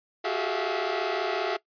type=tone cluster; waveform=sawtooth; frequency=365.5 / 391.1 / 425.9 / 650 / 694 Hz; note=F#4 / G4 / G#4 / E5 / F5; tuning=-21 / -4 / +44 / -24 / -11 cents; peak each=-29 dBFS; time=0.24-1.57 s; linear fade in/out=10 ms; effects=noise-tail reverb RT60 0.1 s tail -19 dB re dry + resampled to 11025 Hz